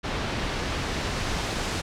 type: noise with low-pass filter sweep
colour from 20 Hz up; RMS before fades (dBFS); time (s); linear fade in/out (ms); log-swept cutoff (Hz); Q
pink; -29; 0.03-1.82; 20; 3800 to 6900; 0.76
effects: none